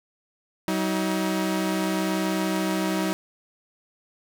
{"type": "tone pair together", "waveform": "sawtooth", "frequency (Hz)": [189.3, 317.8], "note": ["F#3", "D#4"], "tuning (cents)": [40, 37], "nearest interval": "major sixth", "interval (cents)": 897, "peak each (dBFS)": -22, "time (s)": [0.68, 3.13], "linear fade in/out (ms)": 0, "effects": []}